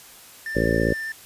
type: tone with vibrato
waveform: triangle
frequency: 1782 Hz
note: A6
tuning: 22 cents sharp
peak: -26 dBFS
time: 0.46-1.12 s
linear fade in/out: 2 ms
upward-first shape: sine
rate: 15 Hz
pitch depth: 9 cents each way
type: harmonic tone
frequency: 56.3 Hz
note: A1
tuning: 40 cents sharp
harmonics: 1 / 2 / 3 / 4 / 5 / 6 / 7 / 8 / 9 / 10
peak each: -28 / -28 / -28 / -28 / -28 / -28 / -28 / -28 / -28 / -28 dBFS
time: 0.55-0.94 s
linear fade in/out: 10 ms
effects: white hiss -46 dBFS RMS until 1.25 s + resampled to 32000 Hz